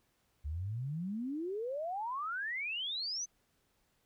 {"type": "exponential sweep", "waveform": "sine", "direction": "up", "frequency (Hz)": [69.3, 6272], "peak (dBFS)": -35, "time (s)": [0.44, 3.26], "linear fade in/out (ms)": 20, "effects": ["pink hiss -75 dBFS RMS until 4.05 s"]}